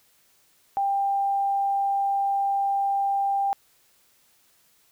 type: tone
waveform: sine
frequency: 793 Hz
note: G5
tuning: 20 cents sharp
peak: -21 dBFS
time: 0.77-3.53 s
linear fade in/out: 0 ms
effects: white hiss -62 dBFS RMS until 4.91 s